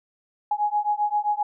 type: beating tone pair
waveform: sine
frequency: 830.6 / 838.2 Hz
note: G#5 / G#5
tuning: 0 / +16 cents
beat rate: 7.6 Hz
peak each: -24 dBFS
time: 0.51-1.43 s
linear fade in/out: 5 ms
effects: none